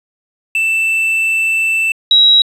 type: tone pair in turn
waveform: triangle / sine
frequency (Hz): 2657 / 3860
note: E7 / B7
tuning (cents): +13 / -40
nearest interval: tritone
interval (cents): 647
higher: second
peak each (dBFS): -10 / -5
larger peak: second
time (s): 0.55-1.92 / 2.11-2.42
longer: first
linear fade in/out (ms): 2
effects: resampled to 32000 Hz + 7-bit